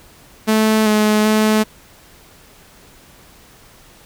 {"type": "tone with pitch steps", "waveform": "sawtooth", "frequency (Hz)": [217.9, 213, 215.8], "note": ["A3", "G#3", "A3"], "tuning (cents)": [-17, 44, -33], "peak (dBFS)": -8, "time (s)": [0.47, 1.64], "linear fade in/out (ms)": 20, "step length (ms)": 390, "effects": ["pink hiss -46 dBFS RMS until 4.05 s"]}